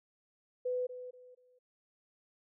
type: tone with echo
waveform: sine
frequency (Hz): 500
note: B4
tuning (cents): +21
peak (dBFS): -31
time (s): 0.65-0.87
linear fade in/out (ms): 10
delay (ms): 240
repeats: 3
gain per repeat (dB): -11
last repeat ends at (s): 1.59
effects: none